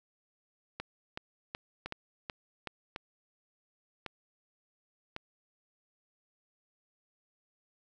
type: two click trains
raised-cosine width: 0.3 ms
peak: -21 / -22 dBFS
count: 6 / 4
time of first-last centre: 0.8-2.673 / 1.86-5.164 s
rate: 2.67 / 0.908 Hz
effects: none